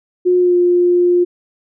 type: tone with pitch glide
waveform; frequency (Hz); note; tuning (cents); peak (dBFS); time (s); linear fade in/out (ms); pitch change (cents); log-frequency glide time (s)
sine; 360.3 to 353.5; F#4 to F4; -46 to +21; -9; 0.25-1.25; 20; -33; 0.38-0.56
effects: none